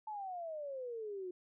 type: exponential sweep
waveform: sine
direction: down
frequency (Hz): 880 to 355.3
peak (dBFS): -40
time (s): 0.07-1.31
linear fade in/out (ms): 5
effects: none